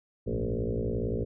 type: tone with frequency modulation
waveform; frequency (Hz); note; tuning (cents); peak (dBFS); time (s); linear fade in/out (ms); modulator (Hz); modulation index
sine; 168.3; E3; +36; -27; 0.26-1.25; 20; 58; 5.8
effects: none